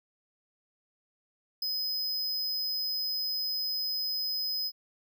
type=tone with ADSR envelope; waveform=square; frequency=5040 Hz; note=D#8; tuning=21 cents sharp; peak=-28 dBFS; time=1.62-4.72 s; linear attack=5 ms; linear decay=6 ms; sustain=-2 dB; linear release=53 ms; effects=none